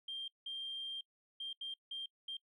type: tone bursts at uneven times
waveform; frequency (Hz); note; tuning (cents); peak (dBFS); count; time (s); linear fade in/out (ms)
sine; 3183; G7; +26; -39; 6; 0.08-0.28 / 0.46-1.01 / 1.4-1.53 / 1.61-1.74 / 1.91-2.06 / 2.28-2.37; 5
effects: noise-tail reverb RT60 0.1 s tail -25 dB re dry + tanh soft clip ceiling -35 dBFS